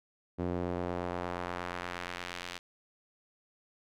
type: tone with band-pass filter sweep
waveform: sawtooth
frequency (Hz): 88.5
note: F2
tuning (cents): +23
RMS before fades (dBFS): -37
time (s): 0.38-2.59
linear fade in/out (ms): 20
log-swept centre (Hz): 340 to 3400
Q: 0.88
effects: none